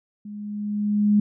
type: tone with level ramp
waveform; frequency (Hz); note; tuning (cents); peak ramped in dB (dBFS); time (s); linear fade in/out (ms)
sine; 207.7; G#3; 0; -34 to -13; 0.25-1.2; 5
effects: none